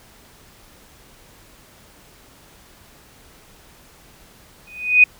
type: tone with exponential growth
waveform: sine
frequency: 2489 Hz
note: D#7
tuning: in tune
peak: -4 dBFS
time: 4.67-5.04 s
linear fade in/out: 5 ms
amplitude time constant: 80 ms
effects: pink hiss -49 dBFS RMS until 5.19 s